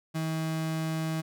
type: tone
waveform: 35% pulse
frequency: 160 Hz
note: D#3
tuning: 49 cents sharp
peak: -27 dBFS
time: 0.14-1.22 s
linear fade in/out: 20 ms
effects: none